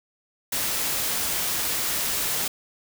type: noise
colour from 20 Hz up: white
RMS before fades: -26 dBFS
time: 0.52-2.48 s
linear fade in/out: 5 ms
effects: none